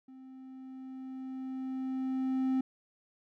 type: tone with level ramp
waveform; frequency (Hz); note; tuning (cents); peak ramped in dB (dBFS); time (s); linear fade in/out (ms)
triangle; 261.7; C4; 0; -47 to -24; 0.08-2.61; 5
effects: none